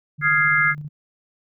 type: tone with tremolo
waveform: sine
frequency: 148.5 Hz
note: D3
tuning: 20 cents sharp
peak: -28 dBFS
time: 0.18-0.89 s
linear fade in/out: 20 ms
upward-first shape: square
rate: 15 Hz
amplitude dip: 45%
type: chord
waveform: sine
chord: F minor seventh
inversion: third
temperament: equal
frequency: 1244.5 / 1396.9 / 1661.2 / 2093 Hz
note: Eb6 / F6 / Ab6 / C7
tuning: 0 / 0 / 0 / 0 cents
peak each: -25 / -22 / -19 / -19 dBFS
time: 0.21-0.75 s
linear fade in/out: 50 ms
effects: none